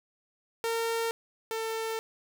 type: tone pair in turn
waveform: sawtooth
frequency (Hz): 457.7 / 447.5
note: A#4 / A4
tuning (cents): -32 / +29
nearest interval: unison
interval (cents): 39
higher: first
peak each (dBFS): -24 / -27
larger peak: first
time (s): 0.64-1.11 / 1.51-1.99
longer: second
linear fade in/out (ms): 0
effects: none